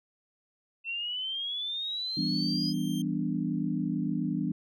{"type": "exponential sweep", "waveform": "sine", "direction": "up", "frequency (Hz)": [2683, 5040], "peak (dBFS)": -31, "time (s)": [0.84, 2.74], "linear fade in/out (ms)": 50}
{"type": "tone with exponential growth", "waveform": "sawtooth", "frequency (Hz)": 3169, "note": "G7", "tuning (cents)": 18, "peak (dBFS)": -37, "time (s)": [1.04, 3.02], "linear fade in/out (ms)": 5, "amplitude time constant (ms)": 430}
{"type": "chord", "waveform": "sine", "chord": "E minor seventh", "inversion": "none", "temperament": "equal", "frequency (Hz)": [164.81, 196, 246.9, 293.7], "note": ["E3", "G3", "B3", "D4"], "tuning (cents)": [0, 0, 0, 0], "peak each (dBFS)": -33, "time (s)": [2.17, 4.52], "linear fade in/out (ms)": 5}
{"effects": []}